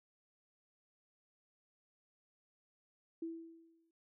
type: tone with exponential decay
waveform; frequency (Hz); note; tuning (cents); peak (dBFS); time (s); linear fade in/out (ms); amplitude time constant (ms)
sine; 329.6; E4; 0; -37; 3.22-3.91; 5; 150
effects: none